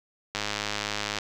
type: click train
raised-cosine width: 0.2 ms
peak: -11 dBFS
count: 88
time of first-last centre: 0.35-1.187 s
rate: 104 Hz
effects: none